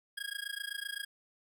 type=tone with amplitude modulation; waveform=25% pulse; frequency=1639 Hz; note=G#6; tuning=23 cents flat; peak=-30 dBFS; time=0.17-1.05 s; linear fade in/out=10 ms; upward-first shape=sine; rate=27.8 Hz; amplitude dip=95%; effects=none